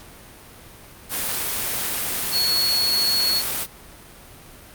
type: tone in noise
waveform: sine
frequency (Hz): 4358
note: C#8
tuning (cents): -30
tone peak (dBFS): -18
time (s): 2.31-3.43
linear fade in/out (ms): 50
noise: white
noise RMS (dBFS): -25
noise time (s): 1.09-3.67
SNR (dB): +4
effects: pink hiss -44 dBFS RMS until 4.74 s + Opus 48 kbps